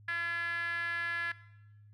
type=tone with band-pass filter; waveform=5% pulse; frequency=340 Hz; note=F4; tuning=46 cents flat; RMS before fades=-34 dBFS; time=0.08-1.32 s; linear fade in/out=5 ms; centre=1700 Hz; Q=6.9; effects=noise-tail reverb RT60 1.0 s tail -19 dB re dry + added 104 Hz sine -54 dBFS peak until 1.93 s